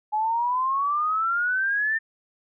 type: exponential sweep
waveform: sine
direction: up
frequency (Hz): 842 to 1811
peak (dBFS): -21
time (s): 0.12-1.99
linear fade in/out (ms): 20
effects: none